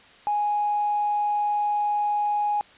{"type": "tone with tanh clipping", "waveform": "triangle", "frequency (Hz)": 830.6, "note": "G#5", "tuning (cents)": 0, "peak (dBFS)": -21, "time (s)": [0.27, 2.61], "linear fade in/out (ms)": 0, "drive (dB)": 4, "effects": ["white hiss -51 dBFS RMS until 2.77 s", "resampled to 8000 Hz"]}